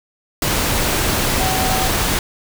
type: tone in noise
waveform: sine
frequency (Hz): 754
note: F#5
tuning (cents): +32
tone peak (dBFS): -22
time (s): 1.4-1.88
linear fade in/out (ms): 2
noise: pink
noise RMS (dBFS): -18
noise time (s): 0.42-2.19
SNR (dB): -7
effects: none